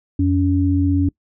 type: tone pair together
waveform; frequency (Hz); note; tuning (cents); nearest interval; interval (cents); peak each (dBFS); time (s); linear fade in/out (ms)
sine; 88.6 / 281.6; F2 / C#4; +25 / +27; octave + minor sixth; 2002; -17 / -16; 0.19-1.09; 5
effects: noise-tail reverb RT60 0.1 s tail -23 dB re dry